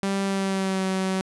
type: tone with pitch glide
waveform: sawtooth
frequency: 196 to 189.32 Hz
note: G3 to F#3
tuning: 0 to +40 cents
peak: -19 dBFS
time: 0.03-1.21 s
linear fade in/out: 0 ms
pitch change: -60 cents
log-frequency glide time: 0.24-0.85 s
effects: resampled to 24000 Hz